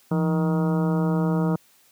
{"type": "harmonic tone with a mistuned harmonic", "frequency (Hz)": 157.2, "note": "D#3", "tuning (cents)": 18, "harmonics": [1, 2, 3, 4, 5, 6, 7, 8, 9], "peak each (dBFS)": [-20, -28, -30, -34, -38, -36, -42, -38, -43], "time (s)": [0.11, 1.56], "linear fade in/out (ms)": 5, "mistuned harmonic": 1, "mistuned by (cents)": 130, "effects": ["white hiss -58 dBFS RMS until 1.91 s", "high-pass 100 Hz 12 dB/octave"]}